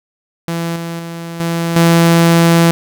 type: tone with level steps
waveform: sawtooth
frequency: 167.8 Hz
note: E3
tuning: 31 cents sharp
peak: -13 / -17 / -20 / -11 / -3 dBFS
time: 0.48-2.71 s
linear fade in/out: 0 ms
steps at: 0.76 / 0.99 / 1.4 / 1.76 s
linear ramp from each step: 2 ms
effects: none